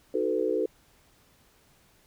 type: chord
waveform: sine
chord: B dominant seventh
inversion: first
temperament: equal with one note detuned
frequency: 311.1 / 370 / 440 / 502.2 Hz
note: D#4 / F#4 / A4 / B4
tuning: 0 / 0 / 0 / +29 cents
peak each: -32 / -30 / -28 / -30 dBFS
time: 0.14-0.66 s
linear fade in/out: 5 ms
effects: pink hiss -62 dBFS RMS until 2.06 s